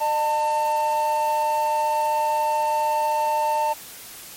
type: tone pair together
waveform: triangle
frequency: 607 / 896 Hz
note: D#5 / A5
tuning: -43 / +31 cents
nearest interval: perfect fifth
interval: 674 cents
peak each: -24 / -18 dBFS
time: 0-3.74 s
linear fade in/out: 20 ms
effects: white hiss -40 dBFS RMS until 4.36 s + MP3 64 kbps